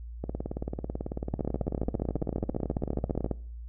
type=two click trains; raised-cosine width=2 ms; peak=-19 / -15 dBFS; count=56 / 30; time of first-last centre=0.24-3.262 / 1.34-3.313 s; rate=18.2 / 14.7 Hz; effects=noise-tail reverb RT60 0.5 s tail -22 dB re dry + added 58 Hz sine -38 dBFS peak until 3.68 s